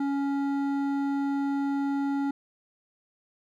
sine tone with hard clipping, 279.1 Hz, C#4, 12 cents sharp, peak -27 dBFS, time 0-2.31 s, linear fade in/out 5 ms, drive 10 dB, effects none

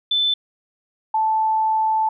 sine tone pair in turn, 3520 / 876.7 Hz, A7 / A5, 0 / -7 cents, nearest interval 2 octaves, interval 2407 cents, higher first, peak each -16 dBFS, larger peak neither, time 0.11-0.34 / 1.14-2.09 s, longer second, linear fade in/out 5 ms, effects none

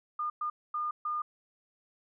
sine tone bursts at uneven times, 1214 Hz, D#6, 43 cents flat, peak -30 dBFS, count 4, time 0.19-0.3 / 0.41-0.5 / 0.74-0.91 / 1.05-1.22 s, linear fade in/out 5 ms, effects none

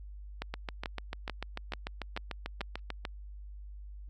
two click trains, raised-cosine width 0.3 ms, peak -19 / -20 dBFS, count 7 / 17, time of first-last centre 0.42-3.052 / 0.54-2.903 s, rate 2.28 / 6.77 Hz, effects added 50 Hz sine -43 dBFS peak until 4.09 s + Opus 48 kbps

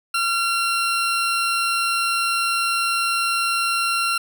20% pulse tone, 1370 Hz, F6, 34 cents flat, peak -14 dBFS, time 0.14-4.18 s, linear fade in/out 5 ms, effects none

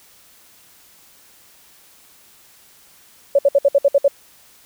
sine tone bursts, 561 Hz, C#5, 21 cents sharp, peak -9 dBFS, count 8, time 3.35-4.081 s, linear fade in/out 5 ms, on 38 ms, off 61 ms, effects white hiss -50 dBFS RMS until 4.65 s

